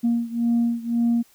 sine beating tone pair, 234.1 / 236 Hz, A#3 / A#3, +8 / +22 cents, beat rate 1.9 Hz, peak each -20 / -22 dBFS, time 0.03-1.23 s, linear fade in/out 20 ms, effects tanh soft clip ceiling -14 dBFS + white hiss -57 dBFS RMS until 1.34 s

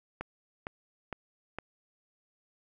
click train, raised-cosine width 0.5 ms, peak -21 dBFS, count 4, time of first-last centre 0.21-1.586 s, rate 2.18 Hz, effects none

